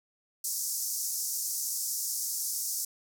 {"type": "band-pass noise", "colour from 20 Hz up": "pink", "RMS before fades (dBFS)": -33, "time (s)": [0.44, 2.85], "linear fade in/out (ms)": 5, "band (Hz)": [5300, 16000], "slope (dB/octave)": 48, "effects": []}